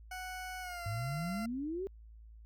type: tone with pitch glide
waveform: 20% pulse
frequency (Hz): 740 to 686.5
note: F#5 to F5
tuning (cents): 0 to -30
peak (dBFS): -36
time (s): 0.11-1.46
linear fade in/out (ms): 5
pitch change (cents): -130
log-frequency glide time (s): 0.61-0.84
type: exponential sweep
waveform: sine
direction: up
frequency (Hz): 99.3 to 401.4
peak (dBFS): -35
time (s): 0.86-1.87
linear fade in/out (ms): 0
effects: added 55 Hz sine -51 dBFS peak until 2.45 s